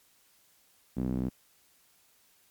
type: tone with band-pass filter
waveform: sawtooth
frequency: 63.4 Hz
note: B1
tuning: 46 cents sharp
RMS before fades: -31 dBFS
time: 0.96-1.3 s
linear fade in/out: 20 ms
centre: 230 Hz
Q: 2.3
effects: white hiss -65 dBFS RMS until 2.5 s + MP3 96 kbps